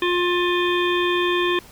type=harmonic tone; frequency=353.7 Hz; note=F4; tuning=22 cents sharp; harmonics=1 / 3 / 5 / 7 / 9 / 10; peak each=-20 / -25 / -27 / -28 / -30 / -30 dBFS; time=0.02-1.59 s; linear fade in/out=2 ms; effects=pink hiss -46 dBFS RMS until 1.71 s